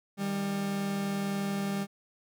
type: tone pair together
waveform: 40% pulse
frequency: 156.8 / 198.59 Hz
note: D#3 / G3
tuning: +14 / +23 cents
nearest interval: major third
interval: 409 cents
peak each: -39 / -29 dBFS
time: 0.17-1.87 s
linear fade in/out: 50 ms
effects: none